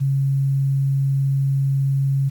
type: tone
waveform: sine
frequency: 136.9 Hz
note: C#3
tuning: 21 cents flat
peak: -16 dBFS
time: 0-2.3 s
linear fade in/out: 20 ms
effects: 8-bit